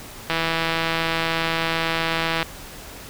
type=click train; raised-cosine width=0.3 ms; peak=-6 dBFS; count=350; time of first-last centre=0.3-2.428 s; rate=164 Hz; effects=pink hiss -39 dBFS RMS until 3.09 s